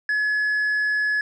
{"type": "tone with tanh clipping", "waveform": "triangle", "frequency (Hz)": 1700, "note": "G#6", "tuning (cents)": 40, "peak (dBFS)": -20, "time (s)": [0.09, 1.21], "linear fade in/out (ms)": 2, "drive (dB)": 7, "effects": []}